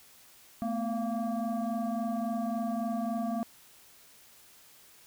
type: tone with frequency modulation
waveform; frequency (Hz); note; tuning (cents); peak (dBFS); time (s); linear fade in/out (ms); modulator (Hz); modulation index
sine; 221.2; A3; +9; -29; 0.62-3.43; 0; 466; 1.2
effects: white hiss -57 dBFS RMS until 5.06 s